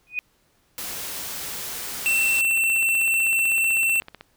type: tone with exponential growth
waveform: sine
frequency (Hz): 2482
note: D#7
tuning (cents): -5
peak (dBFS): -19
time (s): 0.07-0.19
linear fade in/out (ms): 0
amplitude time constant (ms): 25
type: noise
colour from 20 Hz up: white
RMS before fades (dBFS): -32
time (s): 0.78-2.41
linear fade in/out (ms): 0
type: tone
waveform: square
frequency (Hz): 2691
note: E7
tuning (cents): +35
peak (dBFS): -19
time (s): 2.06-4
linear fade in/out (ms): 0
type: click train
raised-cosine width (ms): 0.3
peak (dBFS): -22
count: 32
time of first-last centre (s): 2.26-4.21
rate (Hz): 15.9
effects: pink hiss -64 dBFS RMS until 4.36 s